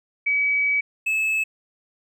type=tone pair in turn; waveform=sine / triangle; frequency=2278 / 2600 Hz; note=C#7 / E7; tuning=+47 / -24 cents; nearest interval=major second; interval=229 cents; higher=second; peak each=-18 dBFS; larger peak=neither; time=0.26-0.81 / 1.06-1.44 s; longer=first; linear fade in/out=10 ms; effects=none